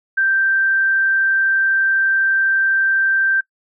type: tone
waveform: sine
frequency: 1568 Hz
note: G6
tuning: in tune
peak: -13 dBFS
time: 0.17-3.41 s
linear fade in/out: 10 ms
effects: noise-tail reverb RT60 0.1 s tail -21 dB re dry